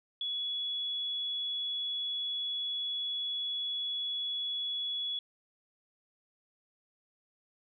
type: tone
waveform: sine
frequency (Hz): 3385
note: G#7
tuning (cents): +32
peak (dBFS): -32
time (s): 0.21-5.19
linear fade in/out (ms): 2
effects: none